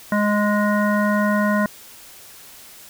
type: harmonic tone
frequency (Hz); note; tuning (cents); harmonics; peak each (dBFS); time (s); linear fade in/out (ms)
207.7; G#3; 0; 1 / 3 / 5 / 7 / 9; -18 / -23 / -25 / -26 / -28; 0.12-1.66; 2
effects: white hiss -43 dBFS RMS until 2.89 s